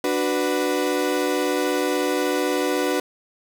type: chord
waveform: 35% pulse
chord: B minor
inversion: first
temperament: equal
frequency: 293.7 / 370 / 493.9 Hz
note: D4 / F#4 / B4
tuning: 0 / 0 / 0 cents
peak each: -23 dBFS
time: 0.04-3 s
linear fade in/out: 2 ms
effects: none